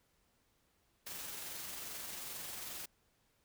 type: noise with amplitude modulation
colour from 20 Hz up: white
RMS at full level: -44 dBFS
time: 1.06-2.86 s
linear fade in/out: 10 ms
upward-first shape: sine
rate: 22.5 Hz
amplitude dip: 25%
effects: pink hiss -75 dBFS RMS until 3.44 s